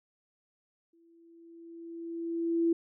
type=tone with exponential growth; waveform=sine; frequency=334.4 Hz; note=E4; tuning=25 cents sharp; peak=-22 dBFS; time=0.93-2.73 s; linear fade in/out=5 ms; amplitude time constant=390 ms; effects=none